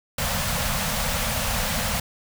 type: band-stop noise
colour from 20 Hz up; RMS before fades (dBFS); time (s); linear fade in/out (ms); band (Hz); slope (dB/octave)
pink; -25; 0.18-2; 5; 240 to 480; 96
effects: none